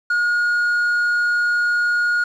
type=tone with quantisation; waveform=triangle; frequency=1437 Hz; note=F6; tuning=49 cents sharp; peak=-14 dBFS; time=0.1-2.24 s; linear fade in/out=5 ms; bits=7; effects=low-pass 7000 Hz 12 dB/octave